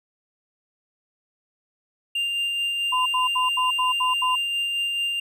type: tone with tremolo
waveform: triangle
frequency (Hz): 2794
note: F7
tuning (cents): 0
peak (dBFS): -20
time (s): 2.15-5.2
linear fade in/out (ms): 5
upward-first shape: sine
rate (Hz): 4.6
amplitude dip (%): 25
type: tone bursts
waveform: sine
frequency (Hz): 1013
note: B5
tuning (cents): +44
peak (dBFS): -20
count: 7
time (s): 2.92-4.356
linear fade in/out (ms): 10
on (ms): 140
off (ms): 76
effects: none